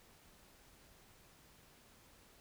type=silence; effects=pink hiss -64 dBFS RMS until 2.4 s